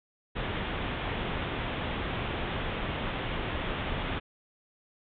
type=low-pass noise; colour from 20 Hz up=pink; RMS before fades=-33 dBFS; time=0.35-4.2 s; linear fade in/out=20 ms; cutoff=3600 Hz; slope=96 dB/octave; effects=none